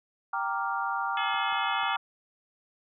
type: chord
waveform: sine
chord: G minor seventh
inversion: none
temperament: equal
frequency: 784 / 932.3 / 1174.7 / 1396.9 Hz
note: G5 / Bb5 / D6 / F6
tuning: 0 / 0 / 0 / 0 cents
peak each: -33 dBFS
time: 0.33-1.97 s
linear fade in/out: 5 ms
type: harmonic tone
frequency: 427.5 Hz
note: A4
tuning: 50 cents flat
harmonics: 2 / 3 / 4 / 5 / 6 / 7 / 8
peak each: -38 / -38 / -38 / -38 / -38 / -38 / -38 dBFS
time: 1.17-1.96 s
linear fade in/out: 2 ms
type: clicks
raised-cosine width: 1 ms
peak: -38 dBFS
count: 3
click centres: 1.344 / 1.525 / 1.833 s
effects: none